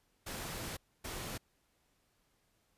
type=noise bursts at uneven times; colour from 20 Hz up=pink; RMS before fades=-42 dBFS; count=2; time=0.26-0.77 / 1.04-1.38 s; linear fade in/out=10 ms; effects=pink hiss -75 dBFS RMS until 2.77 s + resampled to 32000 Hz